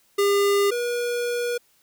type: tone pair in turn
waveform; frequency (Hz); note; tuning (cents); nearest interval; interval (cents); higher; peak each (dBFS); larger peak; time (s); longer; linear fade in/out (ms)
square; 402.7 / 481.3; G4 / B4; +47 / -45; minor third; 308; second; -18 / -24; first; 0.18-0.71 / 0.71-1.58; second; 10
effects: white hiss -62 dBFS RMS until 1.82 s